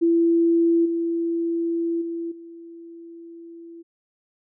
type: tone with level steps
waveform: sine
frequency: 335.6 Hz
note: E4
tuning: 31 cents sharp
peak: -15 / -21 / -26 / -38 dBFS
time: 0.01-3.83 s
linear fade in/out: 20 ms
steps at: 0.85 / 2.01 / 2.31 s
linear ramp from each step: 10 ms
effects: none